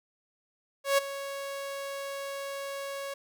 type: tone with ADSR envelope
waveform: sawtooth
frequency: 554.4 Hz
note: C#5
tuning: in tune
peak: -16 dBFS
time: 0.84-3.14 s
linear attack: 140 ms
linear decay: 13 ms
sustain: -15 dB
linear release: 6 ms
effects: none